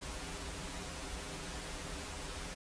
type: noise with comb filter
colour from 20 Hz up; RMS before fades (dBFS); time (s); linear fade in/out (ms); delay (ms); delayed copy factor
pink; -43; 0.01-2.55; 20; 8.8; -0.8
effects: resampled to 22050 Hz